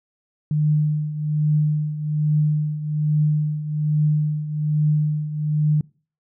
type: tone with tremolo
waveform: sine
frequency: 151.3 Hz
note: D#3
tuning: 48 cents flat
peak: -14 dBFS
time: 0.51-5.81 s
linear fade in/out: 2 ms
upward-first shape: triangle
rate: 1.2 Hz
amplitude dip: 75%
effects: noise-tail reverb RT60 0.4 s tail -24 dB re dry